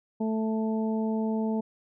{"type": "harmonic tone", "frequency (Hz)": 220, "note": "A3", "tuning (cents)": 0, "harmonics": [1, 2, 3, 4], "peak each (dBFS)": [-26, -33, -38, -39], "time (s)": [0.2, 1.61], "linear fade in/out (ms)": 10, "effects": []}